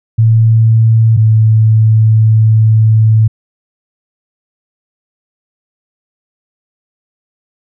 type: tone pair in turn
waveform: sine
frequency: 112.4 / 110.02 Hz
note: A2 / A2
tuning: +37 / 0 cents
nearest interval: unison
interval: 37 cents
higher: first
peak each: -4 dBFS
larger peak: neither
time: 0.18-1.17 / 1.17-3.28 s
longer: second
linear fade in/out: 10 ms
effects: none